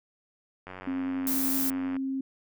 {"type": "click train", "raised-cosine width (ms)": 0.5, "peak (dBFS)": -26, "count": 121, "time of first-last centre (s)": [0.67, 1.966], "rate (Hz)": 92.6}
{"type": "tone", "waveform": "sine", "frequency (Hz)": 267.5, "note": "C4", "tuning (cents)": 38, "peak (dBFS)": -28, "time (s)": [0.87, 2.21], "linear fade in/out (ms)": 5}
{"type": "noise", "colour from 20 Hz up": "violet", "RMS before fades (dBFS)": -29, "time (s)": [1.27, 1.7], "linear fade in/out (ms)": 0}
{"effects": []}